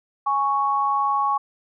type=tone pair together; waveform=sine; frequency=830.6 / 1108.7 Hz; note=G#5 / C#6; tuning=0 / 0 cents; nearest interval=perfect fourth; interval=500 cents; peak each=-23 / -20 dBFS; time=0.26-1.38 s; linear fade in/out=10 ms; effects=none